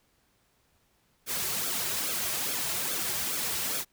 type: noise with flanger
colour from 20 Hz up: white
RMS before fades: -31 dBFS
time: 1.26-3.85 s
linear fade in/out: 50 ms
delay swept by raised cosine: 1 to 4.1 ms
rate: 2.4 Hz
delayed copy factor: -0.7
effects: pink hiss -69 dBFS RMS until 3.92 s